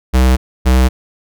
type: tone pair in turn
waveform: square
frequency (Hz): 63.9 / 63.9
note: C2 / C2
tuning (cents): -40 / -40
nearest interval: unison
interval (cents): 0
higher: neither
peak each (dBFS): -8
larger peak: neither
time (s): 0.13-0.37 / 0.65-0.89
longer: neither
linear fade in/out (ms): 20
effects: none